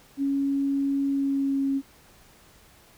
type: tone with pitch glide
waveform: sine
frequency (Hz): 277.2 to 273.4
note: C#4 to C#4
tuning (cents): 0 to -24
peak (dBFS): -22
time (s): 0.17-1.82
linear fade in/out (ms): 50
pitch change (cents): -24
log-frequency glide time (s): 1.05-1.68
effects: pink hiss -55 dBFS RMS until 2.97 s